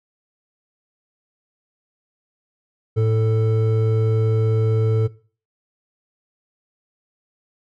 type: tone pair together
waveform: triangle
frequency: 110.6 / 442.1 Hz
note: A2 / A4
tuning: +9 / +8 cents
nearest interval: 2 octaves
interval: 2399 cents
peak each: -14 / -20 dBFS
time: 2.96-5.08 s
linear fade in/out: 20 ms
effects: noise-tail reverb RT60 0.4 s tail -19 dB re dry